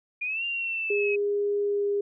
sine exponential two-way sweep, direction up then down, 2409 to 2794 to 2541 Hz, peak -27 dBFS, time 0.21-1.16 s, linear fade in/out 10 ms, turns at 0.45 s
sine tone with pitch glide, 408.3 to 405.7 Hz, G#4 to G#4, -29 to -41 cents, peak -23 dBFS, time 0.9-2.01 s, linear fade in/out 5 ms, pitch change -12 cents, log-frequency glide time 1.61-1.87 s
effects none

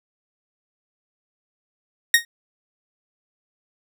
sawtooth tone with exponential decay, 1864.7 Hz, A#6, in tune, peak -4 dBFS, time 2.14-2.25 s, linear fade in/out 2 ms, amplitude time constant 23 ms, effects none

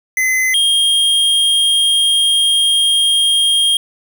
square tone pair in turn, 2041 / 3230 Hz, C7 / G#7, -44 / -49 cents, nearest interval minor sixth, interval 795 cents, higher second, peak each -13 / -11 dBFS, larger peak second, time 0.17-0.54 / 0.54-3.77 s, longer second, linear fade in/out 2 ms, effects none

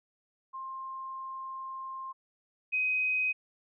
sine tone pair in turn, 1058 / 2516 Hz, C6 / D#7, +19 / +19 cents, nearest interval octave + minor third, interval 1500 cents, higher second, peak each -37 / -26 dBFS, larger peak second, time 0.53-2.13 / 2.72-3.33 s, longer first, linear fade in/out 20 ms, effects none

